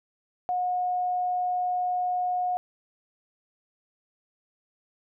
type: tone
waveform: sine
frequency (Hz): 724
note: F#5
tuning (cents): -38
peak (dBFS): -24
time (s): 0.49-2.57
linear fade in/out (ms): 0
effects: none